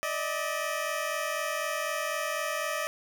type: tone pair together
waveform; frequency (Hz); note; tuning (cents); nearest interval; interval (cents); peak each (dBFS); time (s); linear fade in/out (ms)
15% pulse; 592 / 636; D5 / D#5; +14 / +38; minor second; 124; -26; 0.03-2.87; 0
effects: none